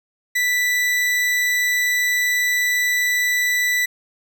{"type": "tone", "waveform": "40% pulse", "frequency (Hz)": 1975.5, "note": "B6", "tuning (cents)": 0, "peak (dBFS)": -16, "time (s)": [0.35, 3.86], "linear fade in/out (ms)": 10, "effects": []}